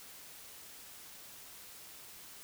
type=silence; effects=white hiss -52 dBFS RMS until 2.43 s